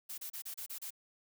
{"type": "noise bursts", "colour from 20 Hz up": "blue", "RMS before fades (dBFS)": -43, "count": 7, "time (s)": [0.09, 0.906], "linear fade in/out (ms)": 10, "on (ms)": 90, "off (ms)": 31, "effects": []}